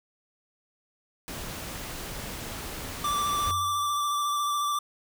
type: noise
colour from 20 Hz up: pink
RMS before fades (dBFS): -37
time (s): 1.28-3.51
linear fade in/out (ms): 0
type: tone with vibrato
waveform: square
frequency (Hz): 1170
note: D6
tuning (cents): -7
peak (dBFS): -26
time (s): 3.04-4.79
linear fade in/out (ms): 5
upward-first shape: square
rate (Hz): 14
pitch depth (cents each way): 16
type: tone with exponential decay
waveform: sine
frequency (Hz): 90.4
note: F#2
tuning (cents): -40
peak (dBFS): -29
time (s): 3.47-4.16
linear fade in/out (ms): 0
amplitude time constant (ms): 150
effects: none